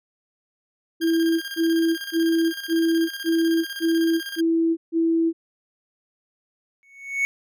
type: tone bursts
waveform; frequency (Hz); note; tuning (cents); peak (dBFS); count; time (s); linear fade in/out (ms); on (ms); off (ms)
sine; 329.6; E4; 0; -17; 8; 1-5.33; 50; 410; 150
type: tone with tremolo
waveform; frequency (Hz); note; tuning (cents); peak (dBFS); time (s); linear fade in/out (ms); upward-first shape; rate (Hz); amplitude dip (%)
20% pulse; 1607; G6; +43; -24; 1.01-4.41; 10; square; 16; 55
type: tone with exponential growth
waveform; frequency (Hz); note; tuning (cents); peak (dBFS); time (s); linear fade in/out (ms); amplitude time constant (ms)
triangle; 2217; C#7; 0; -15; 6.83-7.25; 0; 91
effects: none